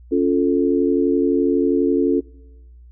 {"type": "chord", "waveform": "sine", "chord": "Db augmented", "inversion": "none", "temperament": "equal", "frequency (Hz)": [277.2, 349.2, 440], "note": ["Db4", "F4", "A4"], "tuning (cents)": [0, 0, 0], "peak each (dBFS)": [-18, -19, -20], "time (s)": [0.11, 2.21], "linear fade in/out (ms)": 20, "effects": ["noise-tail reverb RT60 1.0 s tail -23 dB re dry", "added 60 Hz sine -41 dBFS peak until 2.91 s"]}